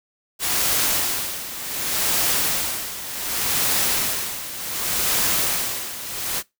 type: noise with tremolo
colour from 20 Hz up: white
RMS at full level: -20 dBFS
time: 0.39-6.43 s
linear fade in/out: 50 ms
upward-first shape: sine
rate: 0.67 Hz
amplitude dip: 75%
effects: noise-tail reverb RT60 0.2 s tail -22 dB re dry